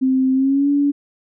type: tone with pitch glide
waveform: sine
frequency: 261.6 to 285.3 Hz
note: C4 to C#4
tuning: 0 to +50 cents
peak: -13 dBFS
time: 0.01-0.92 s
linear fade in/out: 20 ms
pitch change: +150 cents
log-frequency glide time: 0.33-0.69 s
effects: none